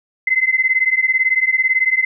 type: beating tone pair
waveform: sine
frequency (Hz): 2045 / 2063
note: C7 / C7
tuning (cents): -40 / -25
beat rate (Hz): 18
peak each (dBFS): -16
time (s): 0.27-2.05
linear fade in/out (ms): 5
effects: none